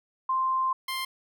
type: tone pair in turn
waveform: sine / 15% pulse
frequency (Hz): 1046.5 / 1051.8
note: C6 / C6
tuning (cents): 0 / +9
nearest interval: unison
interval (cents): 9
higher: second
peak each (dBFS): -23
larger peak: neither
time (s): 0.29-0.73 / 0.88-1.05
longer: first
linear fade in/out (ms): 5
effects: none